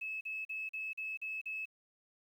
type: tone bursts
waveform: sine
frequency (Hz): 2594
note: E7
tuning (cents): -28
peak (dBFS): -37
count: 7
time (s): 0.01-1.656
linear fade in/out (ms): 10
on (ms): 200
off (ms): 41
effects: 11-bit